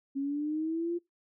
sine linear sweep, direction up, 271.5 to 349.2 Hz, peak -29 dBFS, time 0.15-0.99 s, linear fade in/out 20 ms, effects noise-tail reverb RT60 0.2 s tail -24 dB re dry

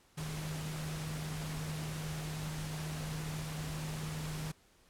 sine tone in noise, 155 Hz, D#3, 6 cents flat, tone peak -38 dBFS, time 0.17-4.52 s, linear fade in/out 10 ms, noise pink, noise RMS -44 dBFS, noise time 0.17-4.52 s, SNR +3 dB, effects pink hiss -66 dBFS RMS until 4.89 s + low-pass 12000 Hz 12 dB/octave

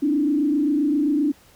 sine tone with frequency modulation, 293.7 Hz, D4, in tune, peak -17 dBFS, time 0.02-1.32 s, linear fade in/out 10 ms, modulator 27.6 Hz, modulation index 0.88, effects pink hiss -53 dBFS RMS until 1.55 s

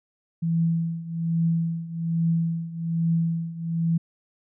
sine tone with tremolo, 165.9 Hz, E3, 11 cents sharp, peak -18 dBFS, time 0.42-3.98 s, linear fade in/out 10 ms, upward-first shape triangle, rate 1.2 Hz, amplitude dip 85%, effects none

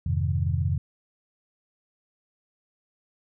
sine chord, F minor seventh, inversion none, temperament equal, 87.31 / 103.83 / 130.81 / 155.56 Hz, F2 / Ab2 / C3 / Eb3, 0 / 0 / 0 / 0 cents, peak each -25 / -30 / -28 / -31 dBFS, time 0.06-0.78 s, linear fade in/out 5 ms, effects none

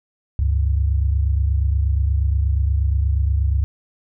sine tone pair together, 70 / 98.4 Hz, C#2 / G2, +18 / +7 cents, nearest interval tritone, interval 589 cents, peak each -16 / -22 dBFS, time 0.39-3.64 s, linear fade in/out 0 ms, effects none

